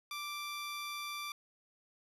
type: tone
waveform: 15% pulse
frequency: 1174.7 Hz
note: D6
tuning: in tune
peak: -33 dBFS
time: 0.11-1.32 s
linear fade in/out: 2 ms
effects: resampled to 32000 Hz